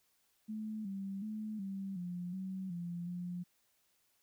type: tone with pitch steps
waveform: sine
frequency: 216.2 / 195.1 / 215.1 / 194.4 / 177.2 / 189.1 / 173.1 / 177.1 Hz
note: A3 / G3 / A3 / G3 / F3 / F#3 / F3 / F3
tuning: -30 / -8 / -39 / -14 / +25 / +38 / -15 / +24 cents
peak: -38 dBFS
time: 0.48-3.44 s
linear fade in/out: 20 ms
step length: 370 ms
effects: white hiss -75 dBFS RMS until 4.22 s